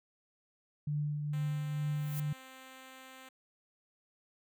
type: tone with tremolo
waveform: sine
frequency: 148.1 Hz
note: D3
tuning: 15 cents sharp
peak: -30 dBFS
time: 0.87-2.33 s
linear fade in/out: 5 ms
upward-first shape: triangle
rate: 2.2 Hz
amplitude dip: 40%
type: tone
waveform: 5% pulse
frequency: 261.6 Hz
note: C4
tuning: in tune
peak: -39 dBFS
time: 1.33-3.29 s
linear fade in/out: 5 ms
type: noise with exponential growth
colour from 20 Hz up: violet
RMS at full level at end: -40 dBFS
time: 1.86-2.2 s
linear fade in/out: 5 ms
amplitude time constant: 73 ms
effects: none